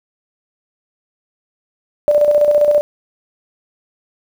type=tone with tremolo; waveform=sine; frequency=590 Hz; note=D5; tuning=8 cents sharp; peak=-7 dBFS; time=2.08-2.81 s; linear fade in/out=0 ms; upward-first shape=square; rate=15 Hz; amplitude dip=45%; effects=7-bit